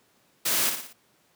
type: noise with echo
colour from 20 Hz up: white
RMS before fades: -25 dBFS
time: 0.45-0.7 s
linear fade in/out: 10 ms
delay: 58 ms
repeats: 4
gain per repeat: -6 dB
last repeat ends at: 0.932 s
effects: pink hiss -64 dBFS RMS until 1.35 s + high-pass 150 Hz 12 dB/octave